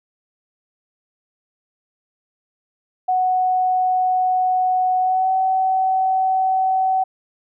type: tone with pitch glide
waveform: sine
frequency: 740 to 756.9 Hz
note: F#5 to F#5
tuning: 0 to +39 cents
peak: -15 dBFS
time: 3.08-7.04 s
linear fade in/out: 10 ms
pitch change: +39 cents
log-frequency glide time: 5-5.31 s
effects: none